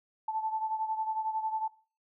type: beating tone pair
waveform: sine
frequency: 875 / 886 Hz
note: A5 / A5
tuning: -10 / +12 cents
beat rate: 11 Hz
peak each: -31 / -37 dBFS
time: 0.28-1.68 s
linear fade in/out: 5 ms
effects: noise-tail reverb RT60 0.4 s tail -19 dB re dry